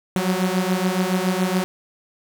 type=beating tone pair; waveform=sawtooth; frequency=181.4 / 188.5 Hz; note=F#3 / F#3; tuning=-34 / +32 cents; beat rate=7.1 Hz; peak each=-18 dBFS; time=0.16-1.64 s; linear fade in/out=0 ms; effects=9-bit